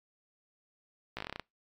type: slowing click train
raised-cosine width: 0.3 ms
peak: -21 dBFS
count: 10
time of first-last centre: 1.17-1.397 s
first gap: 16 ms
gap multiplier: 1.11
effects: noise-tail reverb RT60 0.2 s tail -25 dB re dry + MP3 96 kbps